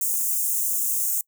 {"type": "high-pass noise", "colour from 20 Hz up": "white", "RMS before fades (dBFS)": -24, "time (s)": [0.01, 1.21], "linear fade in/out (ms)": 2, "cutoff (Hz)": 6600, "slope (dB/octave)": 48, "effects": ["noise-tail reverb RT60 0.1 s tail -25 dB re dry"]}